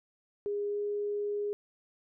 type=tone with pitch glide; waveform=sine; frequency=409.4 to 412 Hz; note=G#4 to G#4; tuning=-25 to -14 cents; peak=-30 dBFS; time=0.46-1.53 s; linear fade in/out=0 ms; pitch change=+11 cents; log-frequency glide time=0.68-0.78 s; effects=none